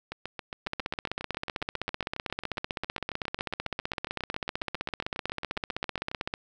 two click trains, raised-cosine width 0.3 ms, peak -19 / -14 dBFS, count 45 / 90, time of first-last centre 0.12-6.115 / 0.67-6.339 s, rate 7.34 / 15.7 Hz, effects none

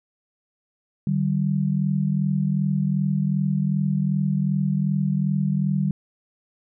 sine tone pair together, 149.7 / 192.32 Hz, D3 / G3, +33 / -33 cents, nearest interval major third, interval 434 cents, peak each -22 dBFS, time 1.07-5.91 s, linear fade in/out 2 ms, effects none

